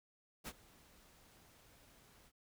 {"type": "noise with ADSR envelope", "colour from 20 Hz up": "pink", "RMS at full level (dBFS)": -44, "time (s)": [0.44, 2.32], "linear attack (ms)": 35, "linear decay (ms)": 47, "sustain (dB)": -21, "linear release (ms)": 50, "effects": []}